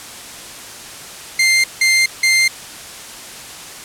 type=tone bursts; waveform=sawtooth; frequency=2099 Hz; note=C7; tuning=5 cents sharp; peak=-7 dBFS; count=3; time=1.39-2.48 s; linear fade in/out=5 ms; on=250 ms; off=170 ms; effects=white hiss -33 dBFS RMS until 3.84 s + low-pass 10000 Hz 12 dB/octave